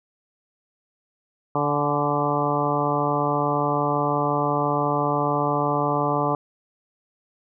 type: harmonic tone with a mistuned harmonic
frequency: 145.9 Hz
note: D3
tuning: 11 cents flat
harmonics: 1 / 2 / 3 / 4 / 5 / 6 / 7 / 8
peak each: -28 / -28 / -28 / -28 / -28 / -28 / -28 / -28 dBFS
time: 1.55-6.35 s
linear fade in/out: 2 ms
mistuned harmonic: 6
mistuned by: -29 cents
effects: none